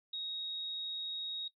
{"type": "tone", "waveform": "sine", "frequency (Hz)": 3769, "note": "A#7", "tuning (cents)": 18, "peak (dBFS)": -37, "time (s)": [0.13, 1.48], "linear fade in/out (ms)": 5, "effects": ["noise-tail reverb RT60 0.1 s tail -17 dB re dry"]}